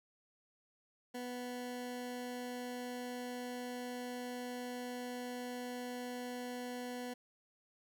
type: tone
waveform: 20% pulse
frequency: 246.9 Hz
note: B3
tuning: in tune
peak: -36 dBFS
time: 1.14-7.14 s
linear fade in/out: 10 ms
effects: none